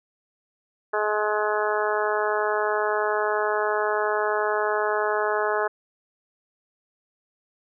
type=harmonic tone; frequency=211.5 Hz; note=G#3; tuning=32 cents sharp; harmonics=2 / 3 / 4 / 5 / 6 / 7 / 8; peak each=-26 / -28 / -29 / -30 / -31 / -31 / -32 dBFS; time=0.93-5.68 s; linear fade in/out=10 ms; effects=none